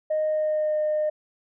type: tone with pitch glide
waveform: sine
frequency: 619 to 610.1 Hz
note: D#5 to D#5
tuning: -9 to -34 cents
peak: -20 dBFS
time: 0.1-1.1 s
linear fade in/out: 10 ms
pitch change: -25 cents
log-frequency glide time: 0.26-0.79 s
effects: tanh soft clip ceiling -18 dBFS